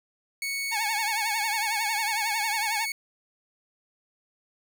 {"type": "tone", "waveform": "sawtooth", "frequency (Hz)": 2219, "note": "C#7", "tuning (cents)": 1, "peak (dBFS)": -25, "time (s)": [0.42, 2.92], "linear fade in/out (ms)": 2}
{"type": "tone with vibrato", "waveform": "sawtooth", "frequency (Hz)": 868, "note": "A5", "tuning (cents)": -24, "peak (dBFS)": -24, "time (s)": [0.71, 2.86], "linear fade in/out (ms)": 20, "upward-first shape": "triangle", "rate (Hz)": 11, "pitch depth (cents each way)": 130}
{"effects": []}